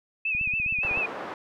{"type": "tone with vibrato", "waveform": "sine", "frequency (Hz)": 2552, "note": "D#7", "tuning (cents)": 43, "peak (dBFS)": -24, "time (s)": [0.25, 1.06], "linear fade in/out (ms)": 5, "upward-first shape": "sine", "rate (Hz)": 7.1, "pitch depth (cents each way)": 75}
{"type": "click train", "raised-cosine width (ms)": 5, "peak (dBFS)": -28, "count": 11, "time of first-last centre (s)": [0.35, 0.975], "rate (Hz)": 16}
{"type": "band-pass noise", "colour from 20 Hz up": "pink", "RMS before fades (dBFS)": -36, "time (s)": [0.83, 1.34], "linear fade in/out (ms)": 2, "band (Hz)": [430, 1400], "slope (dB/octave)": 12}
{"effects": []}